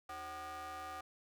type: ring-modulated tone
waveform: 40% pulse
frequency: 226.4 Hz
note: A3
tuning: 50 cents sharp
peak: -40 dBFS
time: 0.09-1.01 s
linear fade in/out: 5 ms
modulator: 984 Hz
effects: none